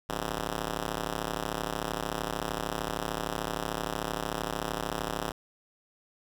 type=ring-modulated tone; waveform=5% pulse; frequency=110 Hz; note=A2; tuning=in tune; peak=-17 dBFS; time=0.09-5.32 s; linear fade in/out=10 ms; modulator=71.6 Hz; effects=none